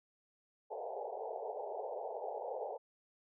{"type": "band-pass noise", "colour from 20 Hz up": "pink", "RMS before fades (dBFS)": -42, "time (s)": [0.7, 2.78], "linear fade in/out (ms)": 20, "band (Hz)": [410, 880], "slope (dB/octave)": 96, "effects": []}